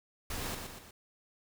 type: noise with echo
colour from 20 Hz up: pink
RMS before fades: -38 dBFS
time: 0.3-0.55 s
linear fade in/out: 5 ms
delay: 120 ms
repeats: 3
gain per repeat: -5 dB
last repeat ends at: 0.91 s
effects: none